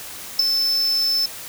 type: tone with ADSR envelope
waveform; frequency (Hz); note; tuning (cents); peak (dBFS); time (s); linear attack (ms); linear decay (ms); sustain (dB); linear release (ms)
triangle; 5274; E8; 0; -8; 0.39-1.26; 5; 10; -8; 5
effects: white hiss -35 dBFS RMS until 1.48 s